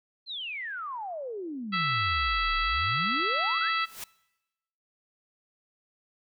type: exponential two-way sweep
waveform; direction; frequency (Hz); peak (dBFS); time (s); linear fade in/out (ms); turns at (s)
sine; down then up; 4260 to 33.46 to 2119; -33; 0.26-3.73; 50; 2.56
type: harmonic tone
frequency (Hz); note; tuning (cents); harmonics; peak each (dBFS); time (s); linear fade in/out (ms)
659; E5; -1; 2 / 3 / 4 / 5 / 6 / 7; -28 / -32 / -34 / -36 / -38 / -39; 1.72-3.86; 20
type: noise with exponential growth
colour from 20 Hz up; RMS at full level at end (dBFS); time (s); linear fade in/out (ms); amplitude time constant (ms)
white; -35; 3.75-4.04; 5; 62
effects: noise-tail reverb RT60 1.0 s tail -23 dB re dry